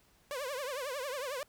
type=tone with vibrato; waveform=sawtooth; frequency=540 Hz; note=C#5; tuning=45 cents flat; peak=-32 dBFS; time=0.31-1.43 s; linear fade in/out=0 ms; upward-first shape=triangle; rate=11 Hz; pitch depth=200 cents each way; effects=pink hiss -67 dBFS RMS until 1.48 s